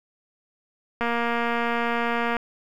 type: click train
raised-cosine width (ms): 0.5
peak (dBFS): -11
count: 320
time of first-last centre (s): 1.01-2.367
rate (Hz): 235
effects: 8-bit